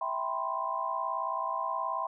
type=chord; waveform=sine; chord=C major seventh; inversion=first; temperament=equal with one note detuned; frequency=655.5 / 784 / 987.8 / 1046.5 Hz; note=E5 / G5 / B5 / C6; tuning=-10 / 0 / 0 / 0 cents; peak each=-38 / -38 / -35 / -33 dBFS; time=0.01-2.07 s; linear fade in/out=5 ms; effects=none